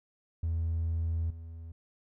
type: tone with level steps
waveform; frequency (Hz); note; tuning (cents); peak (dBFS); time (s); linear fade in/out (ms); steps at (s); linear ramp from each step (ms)
triangle; 82.4; E2; 0; -25 / -39; 0.43-1.72; 5; 1.3; 5
effects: tanh soft clip ceiling -24 dBFS